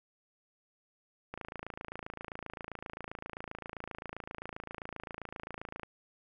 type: click train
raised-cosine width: 0.5 ms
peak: -25 dBFS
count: 125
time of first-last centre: 1.34-5.833 s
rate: 27.6 Hz
effects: none